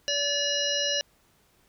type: harmonic tone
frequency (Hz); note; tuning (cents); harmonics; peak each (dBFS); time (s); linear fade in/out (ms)
576; D5; -34; 1 / 3 / 5 / 7 / 9 / 10; -31 / -34 / -29 / -33 / -33 / -32; 0.08-1.01; 0
effects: pink hiss -64 dBFS RMS until 1.68 s